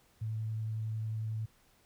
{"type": "tone with vibrato", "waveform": "sine", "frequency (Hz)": 110, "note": "A2", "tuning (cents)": 0, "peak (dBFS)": -33, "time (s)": [0.21, 1.46], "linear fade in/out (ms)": 10, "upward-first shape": "sine", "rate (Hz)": 11, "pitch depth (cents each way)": 8, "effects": ["pink hiss -67 dBFS RMS until 1.85 s"]}